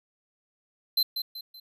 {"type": "tone with echo", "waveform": "square", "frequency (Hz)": 4085, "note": "C8", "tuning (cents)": -42, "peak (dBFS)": -21, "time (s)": [0.97, 1.03], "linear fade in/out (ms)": 5, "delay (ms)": 190, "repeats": 3, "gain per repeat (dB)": -8, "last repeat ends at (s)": 1.6, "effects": []}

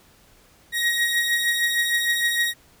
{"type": "beating tone pair", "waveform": "30% pulse", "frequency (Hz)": [1887, 1893.5], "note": ["A#6", "A#6"], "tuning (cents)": [21, 27], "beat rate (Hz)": 6.5, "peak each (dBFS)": [-18, -24], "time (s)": [0.72, 2.54], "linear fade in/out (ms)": 50, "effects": ["pink hiss -55 dBFS RMS until 2.8 s"]}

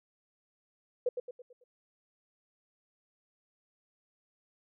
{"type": "tone with echo", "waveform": "sine", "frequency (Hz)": 493.9, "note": "B4", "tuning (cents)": 0, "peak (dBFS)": -25, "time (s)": [1.06, 1.09], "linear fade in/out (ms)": 5, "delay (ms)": 110, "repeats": 5, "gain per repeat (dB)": -7, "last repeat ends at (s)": 1.64, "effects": []}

